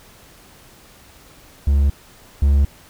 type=tone pair in turn; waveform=triangle; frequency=70.3 / 70.3 Hz; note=C#2 / C#2; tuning=+25 / +25 cents; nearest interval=unison; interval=0 cents; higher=neither; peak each=-10 / -9 dBFS; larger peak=second; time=1.67-1.9 / 2.42-2.65 s; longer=neither; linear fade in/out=5 ms; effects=pink hiss -47 dBFS RMS until 2.89 s